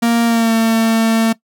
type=tone with pitch glide; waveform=45% pulse; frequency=233.1 to 225.2 Hz; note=A#3 to A3; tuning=0 to +40 cents; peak=-11 dBFS; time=0.02-1.33 s; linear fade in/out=10 ms; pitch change=-60 cents; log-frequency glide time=0.25-0.54 s; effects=noise-tail reverb RT60 0.1 s tail -19 dB re dry